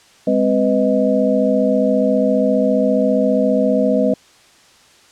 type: tone cluster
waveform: sine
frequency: 205.5 / 260.3 / 497.3 / 627 Hz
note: G#3 / C4 / B4 / D#5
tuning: -18 / -9 / +12 / +13 cents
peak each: -18 dBFS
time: 0.27-4.14 s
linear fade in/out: 5 ms
effects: white hiss -49 dBFS RMS until 5.11 s + low-pass 7000 Hz 12 dB/octave